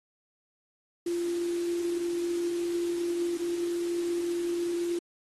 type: tone in noise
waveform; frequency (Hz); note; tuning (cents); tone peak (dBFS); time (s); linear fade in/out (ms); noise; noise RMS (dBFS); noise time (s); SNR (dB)
sine; 345; F4; -21; -27; 1.06-4.99; 5; white; -44; 1.06-4.99; +14
effects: low-pass 10000 Hz 12 dB/octave + AAC 32 kbps